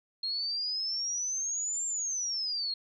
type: exponential two-way sweep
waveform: sine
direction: up then down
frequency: 4221 to 7410 to 4221 Hz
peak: -30 dBFS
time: 0.23-2.74 s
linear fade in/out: 5 ms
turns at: 1.86 s
effects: none